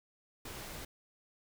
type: noise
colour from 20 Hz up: pink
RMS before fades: -45 dBFS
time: 0.45-0.85 s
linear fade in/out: 5 ms
effects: none